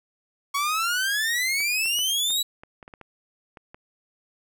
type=exponential sweep; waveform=sawtooth; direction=up; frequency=1108.7 to 3951 Hz; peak=-19 dBFS; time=0.54-2.43 s; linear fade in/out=10 ms
type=clicks; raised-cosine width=0.5 ms; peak=-28 dBFS; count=11; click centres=1.605 / 1.857 / 1.99 / 2.305 / 2.635 / 2.828 / 2.879 / 2.938 / 3.013 / 3.572 / 3.745 s
effects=none